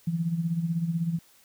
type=tone with tremolo; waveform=sine; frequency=167.2 Hz; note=E3; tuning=25 cents sharp; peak=-22 dBFS; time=0.07-1.19 s; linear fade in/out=5 ms; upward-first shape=sine; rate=16 Hz; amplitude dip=65%; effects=white hiss -59 dBFS RMS until 1.44 s